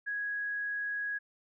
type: tone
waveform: sine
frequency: 1661.2 Hz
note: G#6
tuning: in tune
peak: -32 dBFS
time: 0.06-1.19 s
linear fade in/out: 20 ms
effects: none